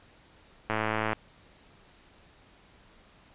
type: click train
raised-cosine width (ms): 0.5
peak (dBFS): -13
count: 48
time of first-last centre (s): 0.7-1.131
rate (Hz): 109
effects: pink hiss -58 dBFS RMS until 3.34 s + resampled to 8000 Hz